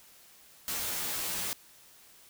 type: noise with comb filter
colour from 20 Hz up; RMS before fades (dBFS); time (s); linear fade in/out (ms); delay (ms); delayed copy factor
white; -34; 0.68-1.53; 0; 14; -1
effects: white hiss -57 dBFS RMS until 2.29 s